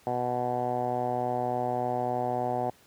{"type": "tone with low-pass filter", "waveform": "10% pulse", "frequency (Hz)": 123.47, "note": "B2", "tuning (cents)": 0, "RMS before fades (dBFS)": -29, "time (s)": [0.07, 2.7], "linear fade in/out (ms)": 0, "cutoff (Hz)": 780, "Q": 5, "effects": ["pink hiss -59 dBFS RMS until 2.86 s", "high-pass 80 Hz 12 dB/octave"]}